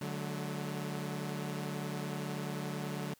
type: chord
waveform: sawtooth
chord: D major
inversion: none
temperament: equal with one note detuned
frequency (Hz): 146.83 / 185 / 214.7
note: D3 / F#3 / A3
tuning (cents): 0 / 0 / -42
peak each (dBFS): -35 / -37 / -39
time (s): 0.01-3.14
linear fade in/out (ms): 5
effects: white hiss -66 dBFS RMS until 3.19 s